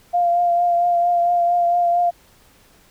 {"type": "tone with vibrato", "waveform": "sine", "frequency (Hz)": 697, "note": "F5", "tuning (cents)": -4, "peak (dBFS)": -14, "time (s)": [0.13, 2.11], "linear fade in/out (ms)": 20, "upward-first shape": "triangle", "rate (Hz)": 4.4, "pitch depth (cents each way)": 25, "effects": ["pink hiss -53 dBFS RMS until 2.9 s"]}